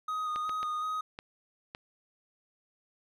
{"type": "tone with vibrato", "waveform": "triangle", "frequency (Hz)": 1244.5, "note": "D#6", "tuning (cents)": 0, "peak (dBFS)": -29, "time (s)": [0.08, 1.01], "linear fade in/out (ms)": 5, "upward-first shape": "square", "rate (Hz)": 2.7, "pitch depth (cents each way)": 16}
{"type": "clicks", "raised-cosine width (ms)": 0.3, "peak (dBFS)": -24, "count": 5, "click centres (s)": [0.36, 0.494, 0.63, 1.189, 1.749]}
{"effects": []}